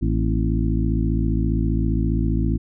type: harmonic tone with a mistuned harmonic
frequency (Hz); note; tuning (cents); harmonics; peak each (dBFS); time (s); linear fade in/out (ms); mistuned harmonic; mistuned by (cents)
55; A1; 0; 1 / 2 / 3 / 4 / 5 / 6; -21 / -24 / -26 / -27 / -28 / -29; 0.01-2.58; 20; 4; +91
effects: none